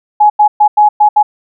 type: tone bursts at uneven times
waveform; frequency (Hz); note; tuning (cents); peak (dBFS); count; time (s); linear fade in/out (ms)
sine; 840; G#5; +19; -3; 6; 0.2-0.3 / 0.39-0.48 / 0.6-0.68 / 0.77-0.89 / 1-1.09 / 1.16-1.23; 10
effects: none